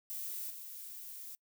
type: noise with level steps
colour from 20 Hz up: violet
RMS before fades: -41 / -47 dBFS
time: 0.1-1.35 s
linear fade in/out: 0 ms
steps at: 0.5 s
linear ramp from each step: 5 ms
effects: noise-tail reverb RT60 0.1 s tail -26 dB re dry